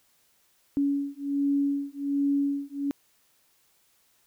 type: beating tone pair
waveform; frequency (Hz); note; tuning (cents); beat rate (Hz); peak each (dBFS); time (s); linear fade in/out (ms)
sine; 281 / 282.3; C#4 / C#4; +24 / +32; 1.3; -27; 0.77-2.91; 0
effects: white hiss -66 dBFS RMS until 4.26 s